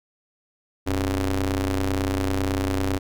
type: ring-modulated tone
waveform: sawtooth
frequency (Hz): 98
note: G2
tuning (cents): 0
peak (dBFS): -15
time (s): 0.86-2.99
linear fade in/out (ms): 20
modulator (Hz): 181
effects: none